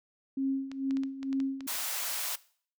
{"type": "tone with tremolo", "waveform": "sine", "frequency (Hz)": 270, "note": "C#4", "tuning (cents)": -45, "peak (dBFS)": -26, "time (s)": [0.37, 1.67], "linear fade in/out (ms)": 5, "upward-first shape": "sine", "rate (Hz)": 2.2, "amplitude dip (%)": 75}
{"type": "clicks", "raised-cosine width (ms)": 0.2, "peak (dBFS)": -28, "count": 10, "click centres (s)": [0.716, 0.909, 0.97, 1.035, 1.23, 1.329, 1.402, 1.607, 1.723, 1.753]}
{"type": "high-pass noise", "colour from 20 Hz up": "white", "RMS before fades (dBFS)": -34, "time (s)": [1.67, 2.36], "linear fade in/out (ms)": 10, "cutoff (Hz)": 590, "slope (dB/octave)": 24}
{"effects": ["noise-tail reverb RT60 0.5 s tail -20 dB re dry"]}